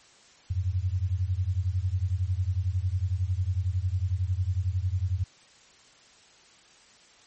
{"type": "beating tone pair", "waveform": "sine", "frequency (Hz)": [87.2, 98.2], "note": ["F2", "G2"], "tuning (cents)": [-2, 4], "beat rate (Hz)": 11, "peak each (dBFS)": [-27, -28], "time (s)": [0.5, 5.24], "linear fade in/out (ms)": 10, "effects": ["white hiss -56 dBFS RMS until 7.26 s", "MP3 32 kbps"]}